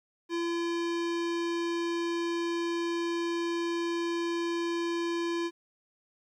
square tone with low-pass filter, 340 Hz, F4, 46 cents flat, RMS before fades -31 dBFS, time 0.29-5.51 s, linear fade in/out 50 ms, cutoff 5100 Hz, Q 1, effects 11-bit

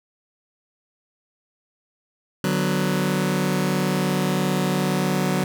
sawtooth chord, B minor, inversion first, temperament just, 148.16 / 185.21 / 246.9 Hz, D3 / F#3 / B3, +16 / +2 / 0 cents, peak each -21 / -18 / -24 dBFS, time 2.44-5.44 s, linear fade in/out 2 ms, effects none

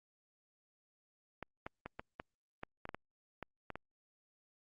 clicks, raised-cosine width 0.5 ms, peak -27 dBFS, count 12, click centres 1.427 / 1.665 / 1.86 / 1.995 / 2.199 / 2.634 / 2.854 / 2.891 / 2.946 / 3.427 / 3.703 / 3.756 s, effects Opus 48 kbps

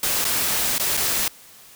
white noise with dropouts, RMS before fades -22 dBFS, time 0.03-1.28 s, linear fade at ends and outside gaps 2 ms, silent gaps 0.244-0.25 / 0.782-0.797 / 0.969-0.973 s, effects white hiss -47 dBFS RMS until 1.75 s

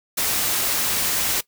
white noise, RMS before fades -22 dBFS, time 0.17-1.41 s, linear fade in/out 10 ms, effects noise-tail reverb RT60 0.1 s tail -19 dB re dry

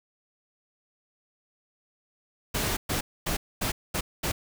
pink noise bursts at uneven times, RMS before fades -28 dBFS, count 6, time 2.54-2.77 / 2.89-3.01 / 3.26-3.37 / 3.61-3.72 / 3.94-4.01 / 4.23-4.32 s, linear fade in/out 10 ms, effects none

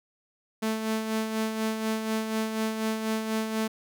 sawtooth tone with tremolo, 220 Hz, A3, in tune, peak -21 dBFS, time 0.62-3.68 s, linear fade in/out 10 ms, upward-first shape sine, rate 4.1 Hz, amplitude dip 50%, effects none

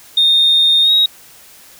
sine tone with pitch glide, 3669 to 3790 Hz, A#7 to A#7, -28 to +28 cents, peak -7 dBFS, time 0.17-1.06 s, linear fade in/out 5 ms, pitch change +56 cents, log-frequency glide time 0.82-0.92 s, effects tanh soft clip ceiling -4 dBFS + white hiss -42 dBFS RMS until 1.79 s

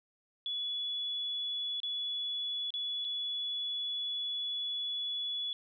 sine tone with dropouts, 3411 Hz, G#7, 46 cents sharp, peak -33 dBFS, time 0.46-5.53 s, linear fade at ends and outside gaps 1 ms, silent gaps 1.802-1.832 / 2.705-2.739 / 3.045-3.049 s, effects none

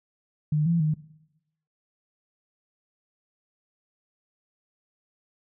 sine tone with pitch steps, 151.4 / 168.6 / 154.2 Hz, D#3 / E3 / D#3, -47 / +39 / -15 cents, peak -20 dBFS, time 0.52-0.94 s, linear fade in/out 5 ms, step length 140 ms, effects noise-tail reverb RT60 0.8 s tail -18 dB re dry

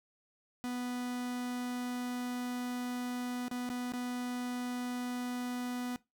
45% pulse tone with dropouts, 246.9 Hz, B3, in tune, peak -35 dBFS, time 0.64-5.96 s, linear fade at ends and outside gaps 0 ms, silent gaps 3.482-3.513 / 3.691-3.7 / 3.921-3.936 s, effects noise-tail reverb RT60 0.2 s tail -19 dB re dry

